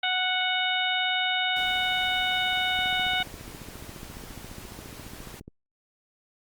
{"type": "harmonic tone", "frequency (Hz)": 738, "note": "F#5", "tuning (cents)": -5, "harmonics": [1, 2, 3, 4, 5], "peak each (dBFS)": [-30, -30, -30, -30, -30], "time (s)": [0.03, 3.23], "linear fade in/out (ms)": 5}
{"type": "noise", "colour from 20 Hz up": "pink", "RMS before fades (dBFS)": -44, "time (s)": [1.56, 5.4], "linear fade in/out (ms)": 5}
{"type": "click train", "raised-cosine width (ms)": 3, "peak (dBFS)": -29, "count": 40, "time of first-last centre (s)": [2.79, 5.48], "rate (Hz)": 14.5}
{"effects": ["Opus 48 kbps"]}